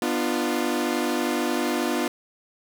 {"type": "chord", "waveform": "sawtooth", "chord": "B diminished", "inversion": "none", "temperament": "equal with one note detuned", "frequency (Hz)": [246.9, 299.7, 349.2], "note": ["B3", "D4", "F4"], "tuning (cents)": [0, 35, 0], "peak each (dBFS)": [-23, -24, -23], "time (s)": [0.02, 2.08], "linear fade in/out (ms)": 2, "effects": []}